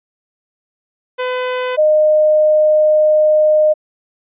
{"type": "tone pair in turn", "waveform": ["sawtooth", "sine"], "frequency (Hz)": [504, 613.3], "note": ["B4", "D#5"], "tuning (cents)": [35, -25], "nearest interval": "minor third", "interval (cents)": 340, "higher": "second", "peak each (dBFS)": [-13, -8], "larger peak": "second", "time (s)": [[1.18, 1.77], [1.77, 3.74]], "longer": "second", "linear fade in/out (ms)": 20, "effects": ["resampled to 8000 Hz"]}